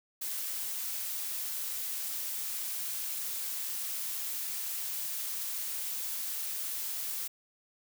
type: noise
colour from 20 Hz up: blue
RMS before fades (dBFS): -36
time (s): 0.21-7.28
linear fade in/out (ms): 10
effects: none